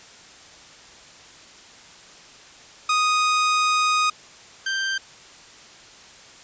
sawtooth tone pair in turn, 1244.5 / 1570.2 Hz, D#6 / G6, 0 / +2 cents, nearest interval major third, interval 402 cents, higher second, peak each -14 / -19 dBFS, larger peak first, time 2.89-4.1 / 4.66-4.98 s, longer first, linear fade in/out 5 ms, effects white hiss -46 dBFS RMS until 6.43 s + resampled to 16000 Hz

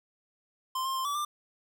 square tone with pitch steps, 1042 / 1061 / 1051 / 1150 / 1189 Hz, C6 / C6 / C6 / D6 / D6, -7 / +24 / +7 / -37 / +21 cents, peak -30 dBFS, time 0.75-1.25 s, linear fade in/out 5 ms, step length 100 ms, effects 10-bit

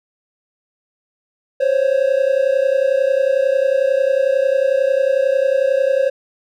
triangle tone pair together, 523.3 / 554.4 Hz, C5 / C#5, 0 / 0 cents, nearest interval minor second, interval 100 cents, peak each -14 dBFS, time 1.6-6.1 s, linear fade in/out 10 ms, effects none

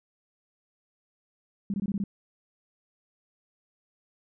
sine tone bursts, 199.2 Hz, G3, 28 cents sharp, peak -26 dBFS, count 6, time 1.7-2.039 s, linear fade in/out 2 ms, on 39 ms, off 21 ms, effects none

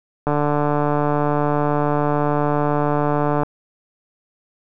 click train, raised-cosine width 1 ms, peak -6 dBFS, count 466, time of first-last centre 0.27-3.433 s, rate 147 Hz, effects none

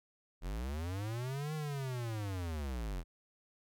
square linear two-way sweep, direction up then down, 39.74 to 156.8 to 39.74 Hz, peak -37 dBFS, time 0.41-3.04 s, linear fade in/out 50 ms, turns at 1.54 s, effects none

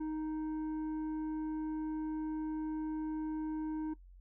triangle tone with tanh clipping, 311.1 Hz, D#4, in tune, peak -36 dBFS, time 0-3.94 s, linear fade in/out 10 ms, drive 11 dB, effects noise-tail reverb RT60 0.1 s tail -19 dB re dry + added 45 Hz sine -53 dBFS peak until 4.2 s

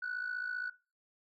sine tone with amplitude modulation, 1480 Hz, F#6, in tune, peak -30 dBFS, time 0.02-0.7 s, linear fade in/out 10 ms, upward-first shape sine, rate 55.2 Hz, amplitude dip 80%, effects noise-tail reverb RT60 0.3 s tail -19 dB re dry + tanh soft clip ceiling -31 dBFS

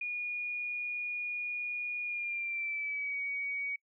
sine tone with pitch glide, 2443 to 2253 Hz, D#7 to C#7, -32 to +28 cents, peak -33 dBFS, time 0.01-3.76 s, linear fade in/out 5 ms, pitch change -140 cents, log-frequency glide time 2.03-3.18 s, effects noise-tail reverb RT60 0.1 s tail -26 dB re dry

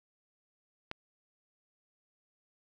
click, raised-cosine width 0.3 ms, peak -21 dBFS, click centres 0.914 s, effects none

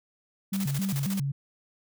sine tone with vibrato, 164.5 Hz, E3, 3 cents flat, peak -26 dBFS, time 0.52-1.32 s, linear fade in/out 10 ms, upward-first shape square, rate 3.7 Hz, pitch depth 290 cents each way
white noise with tremolo, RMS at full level -36 dBFS, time 0.53-1.2 s, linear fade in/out 5 ms, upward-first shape square, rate 14 Hz, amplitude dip 70%
effects none

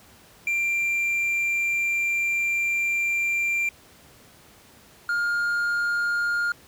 triangle tone pair in turn, 2371 / 1413.6 Hz, D7 / F6, +16 / +21 cents, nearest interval major sixth, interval 895 cents, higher first, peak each -20 dBFS, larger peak neither, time 0.47-3.69 / 5.09-6.52 s, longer first, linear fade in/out 2 ms, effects pink hiss -52 dBFS RMS until 6.67 s + high-pass 60 Hz 12 dB/octave

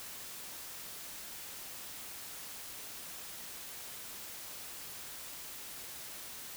silence, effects white hiss -46 dBFS RMS until 6.56 s

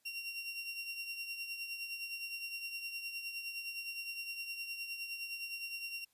30% pulse tone with tremolo, 2752 Hz, F7, 26 cents flat, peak -35 dBFS, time 0.05-6.05 s, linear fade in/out 10 ms, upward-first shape triangle, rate 9.7 Hz, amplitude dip 60%, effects white hiss -75 dBFS RMS until 6.13 s + resampled to 32000 Hz

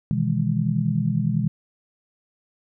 sine chord, E major seventh, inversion second, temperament just, 123.61 / 154.51 / 164.81 / 206 Hz, B2 / D#3 / E3 / G#3, +2 / -12 / 0 / -14 cents, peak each -25 dBFS, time 0.11-1.48 s, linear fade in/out 0 ms, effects none

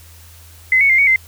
sine tone with pitch steps, 2046 / 2217 / 2101 / 2235 / 2075 Hz, C7 / C#7 / C7 / C#7 / C7, -39 / 0 / +7 / +14 / -15 cents, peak -9 dBFS, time 0.72-1.16 s, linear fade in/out 2 ms, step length 88 ms, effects added 83 Hz sine -41 dBFS peak until 1.27 s + white hiss -45 dBFS RMS until 1.27 s

